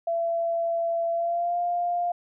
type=tone with pitch glide; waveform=sine; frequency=673 to 700.8 Hz; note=E5 to F5; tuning=+36 to +6 cents; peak=-23 dBFS; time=0.07-2.12 s; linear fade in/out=5 ms; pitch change=+70 cents; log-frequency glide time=1.11-1.58 s; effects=none